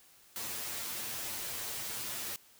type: noise with comb filter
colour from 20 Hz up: white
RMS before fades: -39 dBFS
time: 0.36-2.36 s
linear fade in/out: 0 ms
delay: 8.8 ms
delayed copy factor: +0.95
effects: white hiss -61 dBFS RMS until 2.59 s